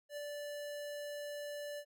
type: tone with ADSR envelope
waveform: square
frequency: 584 Hz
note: D5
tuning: 10 cents flat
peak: -40 dBFS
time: 0.09-1.85 s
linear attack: 83 ms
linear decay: 4 ms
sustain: -2 dB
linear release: 67 ms
effects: none